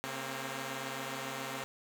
5% pulse tone cluster, 134.9 / 231.2 / 262.5 / 556 Hz, C#3 / A#3 / C4 / C#5, -47 / -14 / +6 / +5 cents, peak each -30 / -32 / -31 / -38 dBFS, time 0.04-1.64 s, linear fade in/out 0 ms, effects none

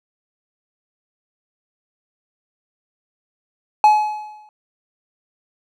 triangle tone with exponential decay, 849 Hz, G#5, 38 cents sharp, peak -4 dBFS, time 3.84-4.49 s, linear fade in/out 1 ms, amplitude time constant 140 ms, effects none

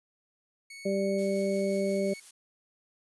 sawtooth tone, 2217 Hz, C#7, in tune, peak -40 dBFS, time 0.7-2.2 s, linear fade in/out 5 ms
harmonic tone, 196 Hz, G3, in tune, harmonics 1 / 2 / 3, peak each -30 / -30 / -30 dBFS, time 0.85-2.14 s, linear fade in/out 10 ms
blue noise with tremolo, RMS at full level -47 dBFS, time 1.18-2.31 s, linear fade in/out 5 ms, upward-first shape triangle, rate 5.7 Hz, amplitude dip 40%
effects resampled to 24000 Hz

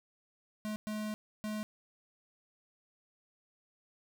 square tone bursts at uneven times, 213.4 Hz, G#3, 47 cents sharp, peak -36 dBFS, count 3, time 0.65-0.76 / 0.87-1.14 / 1.44-1.63 s, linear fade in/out 0 ms, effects none

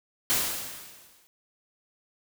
white noise with exponential decay, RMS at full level -23 dBFS, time 0.3-1.27 s, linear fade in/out 0 ms, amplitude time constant 210 ms, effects none

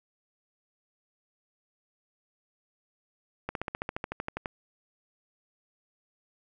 slowing click train, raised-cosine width 0.5 ms, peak -17 dBFS, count 14, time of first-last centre 3.49-4.458 s, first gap 62 ms, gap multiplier 1.03, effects none

